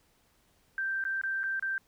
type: tone with dropouts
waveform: sine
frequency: 1568 Hz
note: G6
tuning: in tune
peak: -29 dBFS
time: 0.78-1.78 s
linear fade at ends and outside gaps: 1 ms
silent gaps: 1.04-1.051 / 1.214-1.236 / 1.433-1.438 / 1.596-1.625 s
effects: pink hiss -68 dBFS RMS until 1.87 s